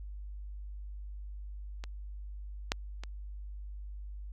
clicks, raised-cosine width 0.2 ms, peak -25 / -11 / -25 dBFS, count 3, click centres 1.839 / 2.719 / 3.036 s, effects added 50 Hz sine -40 dBFS peak until 4.32 s

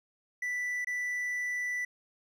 triangle tone with dropouts, 1975.5 Hz, B6, in tune, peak -29 dBFS, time 0.42-1.85 s, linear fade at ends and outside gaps 5 ms, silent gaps 0.847-0.87 s, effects none

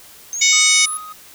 sine linear sweep, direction up, 6272 to 10548 Hz, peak -22 dBFS, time 0.33-0.97 s, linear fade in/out 0 ms
harmonic tone, 740 Hz, F#5, in tune, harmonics 3 / 4 / 5 / 6 / 7 / 8 / 9 / 10, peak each -16 / -25 / -18 / -28 / -20 / -17 / -22 / -23 dBFS, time 0.41-0.86 s, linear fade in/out 10 ms
triangle tone with tremolo, 1252 Hz, D#6, 10 cents sharp, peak -26 dBFS, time 0.52-1.13 s, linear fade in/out 10 ms, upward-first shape triangle, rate 3.2 Hz, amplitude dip 40%
effects white hiss -43 dBFS RMS until 1.34 s

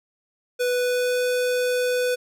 square tone with pitch glide, 493.9 to 497.3 Hz, B4 to B4, 0 to +12 cents, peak -21 dBFS, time 0.59-2.16 s, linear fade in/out 20 ms, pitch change +12 cents, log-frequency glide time 0.69-1.25 s, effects none

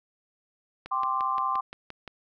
click train, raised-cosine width 0.3 ms, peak -23 dBFS, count 8, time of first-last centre 0.86-2.077 s, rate 5.75 Hz
sine chord, G suspended fourth, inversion none, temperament just, 784 / 1045.3 / 1176 Hz, G5 / C6 / D6, 0 / -2 / +2 cents, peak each -33 / -27 / -29 dBFS, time 0.91-1.61 s, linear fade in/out 10 ms
effects none

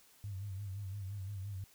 sine tone with vibrato, 98.5 Hz, G2, 9 cents sharp, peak -39 dBFS, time 0.24-1.64 s, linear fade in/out 0 ms, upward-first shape sine, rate 5.8 Hz, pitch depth 85 cents each way, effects white hiss -64 dBFS RMS until 1.74 s

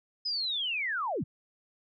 sine linear sweep, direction down, 5100 to 87.31 Hz, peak -29 dBFS, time 0.25-1.24 s, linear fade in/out 10 ms, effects none

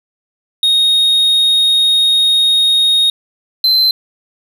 triangle tone pair in turn, 3729 / 4086 Hz, A#7 / C8, 0 / -42 cents, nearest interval major second, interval 158 cents, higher second, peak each -7 dBFS, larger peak neither, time 0.63-3.1 / 3.64-3.91 s, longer first, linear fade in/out 2 ms, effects none

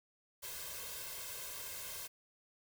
white noise with comb filter, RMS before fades -45 dBFS, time 0.42-2.08 s, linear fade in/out 20 ms, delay 1.9 ms, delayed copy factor +0.95, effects none

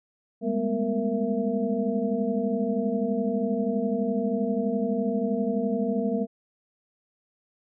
sine tone cluster, 200.9 / 213.1 / 244.1 / 464.2 / 667 Hz, G3 / G#3 / B3 / A#4 / E5, +43 / +45 / -20 / -7 / +20 cents, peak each -30 / -29 / -29 / -29 / -33 dBFS, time 0.41-6.27 s, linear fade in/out 50 ms, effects none

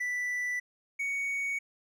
triangle tone pair in turn, 1975.5 / 2234 Hz, B6 / C#7, 0 / +13 cents, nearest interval major second, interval 213 cents, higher second, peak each -28 dBFS, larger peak neither, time 0-0.6 / 0.99-1.59 s, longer neither, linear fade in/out 10 ms, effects none

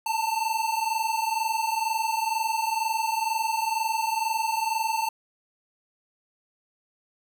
square tone pair together, 880 / 902.1 Hz, A5 / A5, 0 / +43 cents, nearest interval unison, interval 43 cents, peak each -28 dBFS, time 0.06-5.09 s, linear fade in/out 5 ms, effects none

